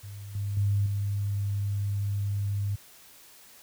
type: tone with level steps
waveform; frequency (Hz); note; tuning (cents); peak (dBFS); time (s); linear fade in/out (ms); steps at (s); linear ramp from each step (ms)
sine; 100.9; G#2; -49; -38 / -28 / -22 / -26; 0.03-2.76; 10; 0.35 / 0.57 / 0.86; 2
effects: white hiss -53 dBFS RMS until 3.62 s